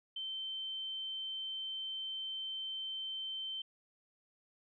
sine tone, 3100 Hz, G7, 20 cents flat, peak -38 dBFS, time 0.16-3.62 s, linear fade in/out 5 ms, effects none

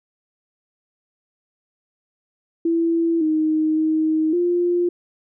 sine tone with pitch steps, 332.8 / 312.1 / 314.6 / 350.6 Hz, E4 / D#4 / D#4 / F4, +17 / +5 / +19 / +7 cents, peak -16 dBFS, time 2.65-4.89 s, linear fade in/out 5 ms, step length 560 ms, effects none

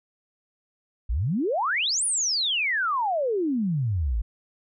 sine exponential two-way sweep, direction up then down, 49 to 9956 to 49 Hz, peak -22 dBFS, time 1.09-4.22 s, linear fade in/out 10 ms, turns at 2.05 s, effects none

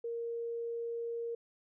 sine tone, 466.2 Hz, A#4, in tune, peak -35 dBFS, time 0.04-1.35 s, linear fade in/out 5 ms, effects none

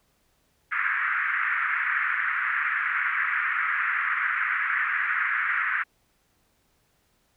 pink band-pass noise, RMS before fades -26 dBFS, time 0.71-5.84 s, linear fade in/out 20 ms, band 1300 to 2100 Hz, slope 48 dB/octave, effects pink hiss -68 dBFS RMS until 7.36 s

